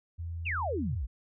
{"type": "tone with pitch glide", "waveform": "sine", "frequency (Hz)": [84.2, 83.43], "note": ["E2", "E2"], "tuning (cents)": [37, 21], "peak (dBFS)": -34, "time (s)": [0.18, 0.98], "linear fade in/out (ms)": 20, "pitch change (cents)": -16, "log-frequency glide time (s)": [0.34, 0.44]}
{"type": "exponential sweep", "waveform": "sine", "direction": "down", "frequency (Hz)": [2920, 49.19], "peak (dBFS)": -30, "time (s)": [0.45, 1.07], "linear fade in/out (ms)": 20}
{"effects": []}